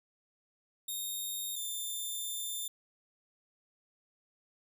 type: tone pair in turn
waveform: 10% pulse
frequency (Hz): 3700 / 3568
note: A#7 / A7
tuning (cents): -14 / +23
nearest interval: minor second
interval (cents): 63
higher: first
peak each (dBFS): -28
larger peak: neither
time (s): 0.88-1.56 / 1.56-2.68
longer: second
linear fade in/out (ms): 5
effects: none